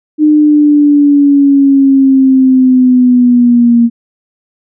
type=linear sweep; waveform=sine; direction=down; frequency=304.9 to 233.1 Hz; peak=-3 dBFS; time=0.18-3.9 s; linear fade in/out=50 ms; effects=none